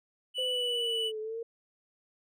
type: tone with vibrato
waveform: triangle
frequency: 2964 Hz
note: F#7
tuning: 2 cents sharp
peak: -28 dBFS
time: 0.34-1.12 s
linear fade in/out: 50 ms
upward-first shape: triangle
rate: 17 Hz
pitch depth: 12 cents each way
type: linear two-way sweep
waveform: sine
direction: down then up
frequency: 515 to 429.9 to 465.1 Hz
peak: -34 dBFS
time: 0.38-1.43 s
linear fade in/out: 5 ms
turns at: 1.2 s
effects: none